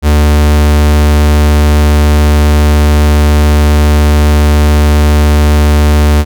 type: tone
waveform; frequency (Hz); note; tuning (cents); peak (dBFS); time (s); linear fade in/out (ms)
45% pulse; 74.4; D2; +23; -4; 0.02-6.25; 50
effects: none